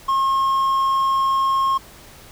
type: tone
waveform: triangle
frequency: 1077 Hz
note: C6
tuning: 50 cents sharp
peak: -14 dBFS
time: 0.08-1.78 s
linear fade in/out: 10 ms
effects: pink hiss -44 dBFS RMS until 2.31 s